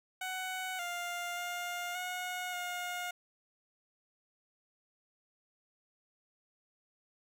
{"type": "tone with pitch steps", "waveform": "15% pulse", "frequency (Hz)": [746, 701, 706, 726, 714], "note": ["F#5", "F5", "F5", "F#5", "F5"], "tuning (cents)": [14, 6, 19, -33, 38], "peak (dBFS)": -30, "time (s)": [0.21, 3.11], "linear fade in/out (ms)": 5, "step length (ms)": 580, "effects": []}